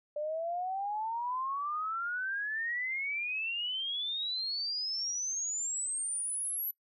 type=exponential sweep; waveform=sine; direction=up; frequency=587.3 to 11930 Hz; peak=-32 dBFS; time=0.16-6.71 s; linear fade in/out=5 ms; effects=noise-tail reverb RT60 0.1 s tail -24 dB re dry